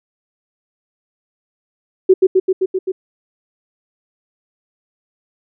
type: tone with echo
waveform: sine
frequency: 375.9 Hz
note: F#4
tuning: 27 cents sharp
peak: -4 dBFS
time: 2.09-2.14 s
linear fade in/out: 10 ms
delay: 130 ms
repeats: 6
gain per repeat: -2 dB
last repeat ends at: 2.92 s
effects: none